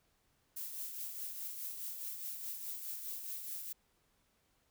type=noise with tremolo; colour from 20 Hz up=violet; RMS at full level=-41 dBFS; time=0.56-3.73 s; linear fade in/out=10 ms; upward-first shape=triangle; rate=4.8 Hz; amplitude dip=50%; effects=pink hiss -75 dBFS RMS until 4.7 s